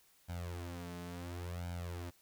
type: tone with flanger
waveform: sawtooth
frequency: 87.31 Hz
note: F2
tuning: in tune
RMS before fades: -43 dBFS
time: 0.28-2.11 s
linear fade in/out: 20 ms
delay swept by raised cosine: 1.3 to 4.7 ms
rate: 0.71 Hz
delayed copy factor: +0.95
effects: white hiss -68 dBFS RMS until 2.21 s